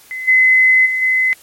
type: tone with level steps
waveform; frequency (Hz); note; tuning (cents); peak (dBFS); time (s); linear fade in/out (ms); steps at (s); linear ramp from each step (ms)
sine; 2037; C7; -47; -22 / -7 / -15 / -11; 0.11-1.33; 0; 0.27 / 0.85 / 1.01; 20
effects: white hiss -45 dBFS RMS until 1.42 s + MP3 64 kbps